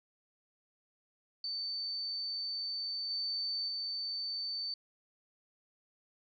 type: tone with level steps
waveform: sine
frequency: 4548 Hz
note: C#8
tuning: 44 cents sharp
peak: -35 / -33 / -35 dBFS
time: 1.44-4.74 s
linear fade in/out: 2 ms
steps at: 3.1 / 3.68 s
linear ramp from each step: 5 ms
effects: none